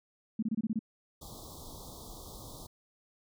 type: tone bursts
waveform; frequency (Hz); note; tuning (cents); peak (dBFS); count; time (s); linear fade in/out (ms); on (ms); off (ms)
sine; 220; A3; 0; -28; 7; 0.39-0.792; 5; 36; 25
type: band-stop noise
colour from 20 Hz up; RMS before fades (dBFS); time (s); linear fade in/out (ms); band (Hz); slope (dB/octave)
pink; -47; 1.21-2.67; 10; 1200 to 3400; 96
effects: none